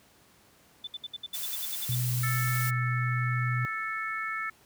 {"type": "tone bursts", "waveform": "sine", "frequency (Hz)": 3520, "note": "A7", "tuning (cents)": 0, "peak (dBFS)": -34, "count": 12, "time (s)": [0.84, 1.95], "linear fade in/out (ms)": 5, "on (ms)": 32, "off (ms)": 66}
{"type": "noise", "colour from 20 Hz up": "blue", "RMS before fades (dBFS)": -35, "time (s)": [1.33, 2.71], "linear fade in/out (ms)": 20}
{"type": "tone", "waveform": "sine", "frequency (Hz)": 123.47, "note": "B2", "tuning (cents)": 0, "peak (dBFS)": -26, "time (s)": [1.89, 3.65], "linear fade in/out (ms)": 0}
{"type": "harmonic tone", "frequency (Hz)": 440, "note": "A4", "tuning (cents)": 0, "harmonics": [3, 4, 5], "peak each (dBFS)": [-34, -35, -36], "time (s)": [2.23, 4.5], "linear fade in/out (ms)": 5}
{"effects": ["pink hiss -60 dBFS RMS until 4.65 s", "high-pass 80 Hz 12 dB/octave"]}